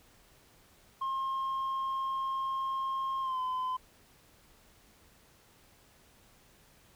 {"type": "tone with pitch glide", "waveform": "sine", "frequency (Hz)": [1068, 1020.9], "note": ["C6", "C6"], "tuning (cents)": [35, -43], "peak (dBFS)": -28, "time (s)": [1.01, 3.77], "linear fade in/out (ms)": 10, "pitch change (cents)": -78, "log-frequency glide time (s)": [3.21, 3.4], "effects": ["tanh soft clip ceiling -30 dBFS", "pink hiss -62 dBFS RMS until 6.95 s"]}